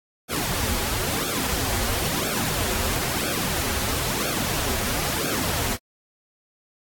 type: noise with flanger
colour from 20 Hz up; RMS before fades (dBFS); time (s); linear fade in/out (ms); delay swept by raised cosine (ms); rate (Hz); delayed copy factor
pink; -25; 0.28-5.78; 50; 1 to 6.8; 1; -1
effects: AAC 64 kbps